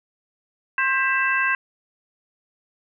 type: harmonic tone with a mistuned harmonic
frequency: 530 Hz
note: C5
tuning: 22 cents sharp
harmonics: 2 / 3 / 4 / 5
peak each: -25 / -21 / -27 / -25 dBFS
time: 0.78-1.55 s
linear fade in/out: 2 ms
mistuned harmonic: 4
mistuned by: -120 cents
effects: none